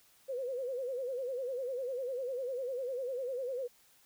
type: tone with vibrato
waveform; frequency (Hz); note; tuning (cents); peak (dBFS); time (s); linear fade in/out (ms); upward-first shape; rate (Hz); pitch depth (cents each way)
sine; 512; C5; -38; -34; 0.28-3.68; 20; sine; 10; 110
effects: white hiss -65 dBFS RMS until 4.05 s